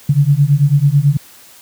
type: beating tone pair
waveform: sine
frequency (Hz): 138.5 / 147.6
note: C#3 / D3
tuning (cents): -1 / +9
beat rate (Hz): 9.1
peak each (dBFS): -11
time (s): 0.09-1.17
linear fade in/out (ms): 5
effects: white hiss -42 dBFS RMS until 1.61 s + high-pass 80 Hz 12 dB/octave